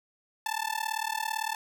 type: tone with amplitude modulation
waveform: sawtooth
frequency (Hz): 880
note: A5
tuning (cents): 0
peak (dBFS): -22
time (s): 0.46-1.55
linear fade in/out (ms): 2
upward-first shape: sine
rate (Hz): 37.8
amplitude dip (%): 95
effects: none